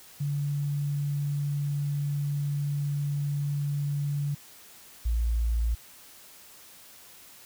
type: tone pair in turn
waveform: sine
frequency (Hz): 143.8 / 57.07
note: D3 / A#1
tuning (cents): -36 / -36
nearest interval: octave + major third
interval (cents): 1600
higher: first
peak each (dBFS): -26 / -23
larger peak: second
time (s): 0.2-4.35 / 5.05-5.75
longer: first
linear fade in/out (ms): 10
effects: white hiss -51 dBFS RMS until 7.45 s